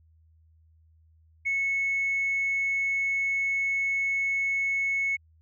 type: tone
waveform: sine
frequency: 2200 Hz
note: C#7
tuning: 14 cents flat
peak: -23 dBFS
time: 1.45-5.17 s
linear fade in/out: 20 ms
effects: tanh soft clip ceiling -20 dBFS + added 80 Hz sine -57 dBFS peak until 5.41 s